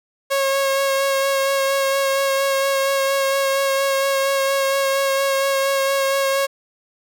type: tone with vibrato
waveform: sawtooth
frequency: 546 Hz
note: C#5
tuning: 26 cents flat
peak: -13 dBFS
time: 0.3-6.47 s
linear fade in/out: 20 ms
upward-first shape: sine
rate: 4.3 Hz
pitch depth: 16 cents each way
effects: none